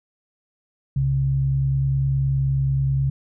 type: tone pair together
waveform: sine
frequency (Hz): 65.41 / 134.96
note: C2 / C#3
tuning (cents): 0 / -46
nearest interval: octave + minor second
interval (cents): 1254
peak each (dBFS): -27 / -18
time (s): 0.96-3.1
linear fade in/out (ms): 5
effects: none